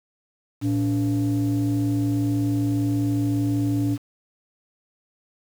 sine tone pair together, 114.09 / 287.5 Hz, A#2 / D4, -37 / -37 cents, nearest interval octave + major third, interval 1600 cents, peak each -21 / -20 dBFS, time 0.61-3.98 s, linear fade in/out 50 ms, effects tanh soft clip ceiling -16 dBFS + 7-bit

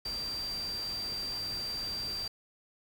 sine tone in noise, 4706 Hz, D8, 3 cents sharp, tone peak -34 dBFS, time 0.05-2.28 s, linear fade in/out 5 ms, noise pink, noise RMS -45 dBFS, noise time 0.05-2.28 s, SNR +8 dB, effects none

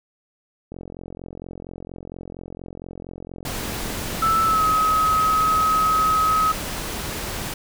click train, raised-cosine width 2 ms, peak -22 dBFS, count 178, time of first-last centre 0.72-4.715 s, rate 44.3 Hz
pink noise, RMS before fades -29 dBFS, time 3.45-7.54 s, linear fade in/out 5 ms
sine tone with pitch glide, 1318.5 to 1273.6 Hz, E6 to D#6, 0 to +40 cents, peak -16 dBFS, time 4.22-6.52 s, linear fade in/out 5 ms, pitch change -60 cents, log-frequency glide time 4.45-4.62 s
effects none

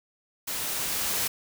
white noise with level ramp, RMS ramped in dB -32 to -27 dBFS, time 0.47-1.28 s, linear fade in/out 10 ms, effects none

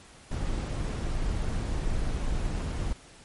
brown noise, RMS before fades -29 dBFS, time 0.31-2.93 s, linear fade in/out 5 ms, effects pink hiss -52 dBFS RMS until 3.24 s + MP3 48 kbps

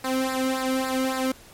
sawtooth tone with flanger, 261.3 Hz, C4, 2 cents flat, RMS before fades -25 dBFS, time 0.04-1.32 s, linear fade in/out 5 ms, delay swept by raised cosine 0.32 to 1.18 ms, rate 3.6 Hz, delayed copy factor -0.85, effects pink hiss -49 dBFS RMS until 1.53 s + MP3 64 kbps

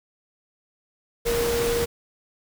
sine tone in noise, 470.1 Hz, A#4, 15 cents sharp, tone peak -22 dBFS, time 1.25-1.86 s, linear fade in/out 20 ms, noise pink, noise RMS -28 dBFS, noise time 1.25-1.86 s, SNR +3 dB, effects none

